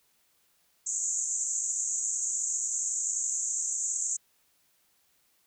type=band-pass noise; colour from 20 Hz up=white; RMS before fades=-31 dBFS; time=0.86-4.17 s; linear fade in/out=10 ms; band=6500 to 7600 Hz; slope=96 dB/octave; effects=white hiss -69 dBFS RMS until 5.46 s